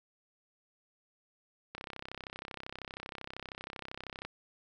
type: click train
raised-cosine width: 0.3 ms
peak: -25 dBFS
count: 83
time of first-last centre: 1.75-4.25 s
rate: 32.8 Hz
effects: none